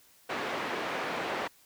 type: band-pass noise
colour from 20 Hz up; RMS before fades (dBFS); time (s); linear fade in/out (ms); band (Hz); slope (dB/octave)
pink; -34; 0.29-1.48; 10; 370 to 2400; 12
effects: white hiss -61 dBFS RMS until 1.65 s